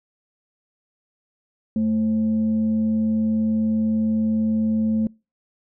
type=tone with frequency modulation; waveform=sine; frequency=220 Hz; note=A3; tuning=in tune; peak=-18 dBFS; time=1.76-5.07 s; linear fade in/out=2 ms; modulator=311 Hz; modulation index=0.24; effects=noise-tail reverb RT60 0.3 s tail -26 dB re dry